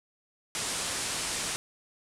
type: low-pass noise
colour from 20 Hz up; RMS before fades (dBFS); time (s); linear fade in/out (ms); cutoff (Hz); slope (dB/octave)
white; -33; 0.55-1.56; 0; 10000; 48
effects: none